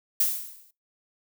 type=noise with exponential decay; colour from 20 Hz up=violet; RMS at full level=-20 dBFS; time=0.2-0.71 s; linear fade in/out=5 ms; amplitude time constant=110 ms; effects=noise-tail reverb RT60 0.2 s tail -20 dB re dry